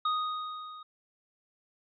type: tone with level ramp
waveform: square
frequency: 1244.5 Hz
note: D#6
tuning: in tune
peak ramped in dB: -26 to -45 dBFS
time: 0.05-0.83 s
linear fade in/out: 5 ms
effects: resampled to 11025 Hz